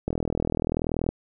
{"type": "click train", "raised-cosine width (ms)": 2, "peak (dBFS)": -12, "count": 42, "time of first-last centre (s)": [0.08, 1.09], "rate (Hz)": 40.6, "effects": []}